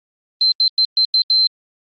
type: tone bursts at uneven times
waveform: sine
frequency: 4106 Hz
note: C8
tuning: 33 cents flat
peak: -11 dBFS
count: 6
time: 0.41-0.52 / 0.6-0.68 / 0.78-0.85 / 0.97-1.05 / 1.14-1.22 / 1.3-1.47 s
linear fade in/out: 2 ms
effects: Opus 24 kbps